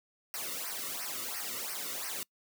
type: noise with flanger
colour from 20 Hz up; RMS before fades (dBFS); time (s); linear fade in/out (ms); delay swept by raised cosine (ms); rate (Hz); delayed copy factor
white; -38; 0.34-2.23; 0; 0.27 to 1.27; 2.9; -1
effects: noise-tail reverb RT60 0.1 s tail -25 dB re dry